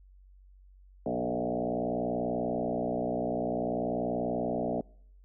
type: tone with frequency modulation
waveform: sine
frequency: 440 Hz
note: A4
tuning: in tune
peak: -28 dBFS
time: 1.06-4.81 s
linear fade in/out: 2 ms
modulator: 60.5 Hz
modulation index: 4.4
effects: noise-tail reverb RT60 0.7 s tail -26 dB re dry + added 47 Hz sine -53 dBFS peak until 5.24 s